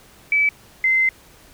sine tone pair in turn, 2300 / 2069 Hz, D7 / C7, -37 / -20 cents, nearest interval major second, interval 183 cents, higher first, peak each -14 dBFS, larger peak neither, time 0.32-0.49 / 0.84-1.09 s, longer second, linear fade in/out 2 ms, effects pink hiss -49 dBFS RMS until 1.53 s

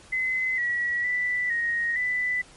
sine tone with pitch steps, 2038 / 1929 / 1977 / 1874 / 1990 Hz, C7 / B6 / B6 / A#6 / B6, -46 / -41 / +1 / +9 / +13 cents, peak -23 dBFS, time 0.12-2.42 s, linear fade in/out 10 ms, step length 460 ms, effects pink hiss -51 dBFS RMS until 2.56 s + MP3 48 kbps

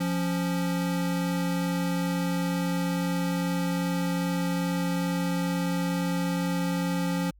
square tone pair together, 174.85 / 277.2 Hz, F3 / C#4, +2 / 0 cents, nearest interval minor sixth, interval 798 cents, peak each -27 / -32 dBFS, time 0-7.31 s, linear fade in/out 10 ms, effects added 50 Hz sine -53 dBFS peak until 7.39 s

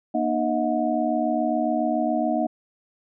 sine tone cluster, 237.4 / 304.6 / 635 / 722 Hz, A#3 / D#4 / D#5 / F#5, +32 / -37 / +35 / -43 cents, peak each -26 dBFS, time 0.14-2.47 s, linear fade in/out 10 ms, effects none

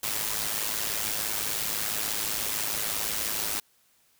white noise with amplitude modulation, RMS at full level -27 dBFS, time 0.03-3.6 s, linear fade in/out 5 ms, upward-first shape sine, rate 106 Hz, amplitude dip 65%, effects white hiss -65 dBFS RMS until 4.19 s

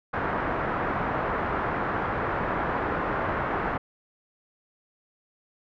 white low-pass noise, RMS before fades -28 dBFS, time 0.13-3.78 s, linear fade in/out 10 ms, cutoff 1500 Hz, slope 24 dB/octave, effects none

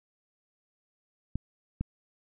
clicks, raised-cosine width 5 ms, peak -18 dBFS, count 2, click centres 1.356 / 1.81 s, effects none

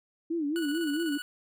sine tone with vibrato, 311.1 Hz, D#4, in tune, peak -27 dBFS, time 0.3-1.18 s, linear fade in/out 10 ms, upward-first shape sine, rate 4.5 Hz, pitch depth 160 cents each way
25% pulse tone with tremolo, 1472 Hz, F#6, 9 cents flat, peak -31 dBFS, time 0.56-1.22 s, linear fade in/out 0 ms, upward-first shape square, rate 16 Hz, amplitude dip 40%
effects none

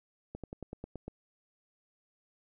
slowing click train, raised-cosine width 2 ms, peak -27 dBFS, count 8, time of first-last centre 0.35-1.08 s, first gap 87 ms, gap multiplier 1.06, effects none

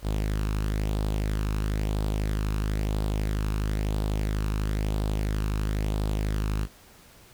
sawtooth tone with flanger, 52.1 Hz, G#1, 6 cents sharp, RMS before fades -27 dBFS, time 0.02-6.68 s, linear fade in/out 50 ms, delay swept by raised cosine 0.23 to 0.77 ms, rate 1 Hz, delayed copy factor +0.5, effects pink hiss -53 dBFS RMS until 7.33 s

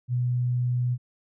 sine tone, 123.47 Hz, B2, in tune, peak -22 dBFS, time 0.08-0.98 s, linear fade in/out 50 ms, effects none

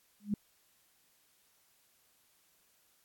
sine tone with exponential growth, 206.1 Hz, G#3, 13 cents flat, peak -25 dBFS, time 0.2-0.34 s, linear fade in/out 2 ms, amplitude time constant 29 ms, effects white hiss -70 dBFS RMS until 3.04 s + AAC 64 kbps

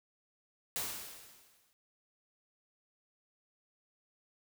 white noise with exponential decay, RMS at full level -35 dBFS, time 0.76-1.73 s, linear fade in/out 0 ms, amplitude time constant 210 ms, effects none

